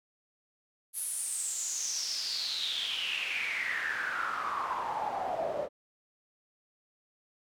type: noise with band-pass filter sweep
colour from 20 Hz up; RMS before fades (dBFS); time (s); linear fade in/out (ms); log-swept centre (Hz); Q
pink; -34; 0.93-5.69; 50; 11000 to 560; 7.9
effects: none